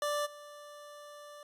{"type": "tone with level steps", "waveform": "25% pulse", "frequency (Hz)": 587.3, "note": "D5", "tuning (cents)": 0, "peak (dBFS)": [-27, -44], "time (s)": [0.02, 1.43], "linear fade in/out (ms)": 2, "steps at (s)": 0.25, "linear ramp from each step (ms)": 20, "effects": ["resampled to 32000 Hz"]}